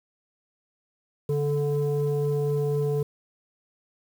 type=tone pair together; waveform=sine; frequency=144.4 / 437.2 Hz; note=D3 / A4; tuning=-29 / -11 cents; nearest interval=octave + perfect fifth; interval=1918 cents; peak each=-23 dBFS; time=1.29-3.03 s; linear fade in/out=5 ms; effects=tanh soft clip ceiling -19 dBFS + 8-bit